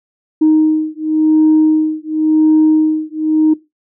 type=beating tone pair; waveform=sine; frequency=311.1 / 312.03 Hz; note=D#4 / D#4; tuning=0 / +5 cents; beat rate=0.93 Hz; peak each=-11 dBFS; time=0.41-3.54 s; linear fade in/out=10 ms; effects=noise-tail reverb RT60 0.2 s tail -17 dB re dry + tanh soft clip ceiling -3 dBFS